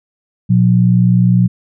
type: tone pair together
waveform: sine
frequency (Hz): 120 / 179.91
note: B2 / F#3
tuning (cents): -49 / -48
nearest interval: perfect fifth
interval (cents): 701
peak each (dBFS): -10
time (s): 0.49-1.48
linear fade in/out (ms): 20
effects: none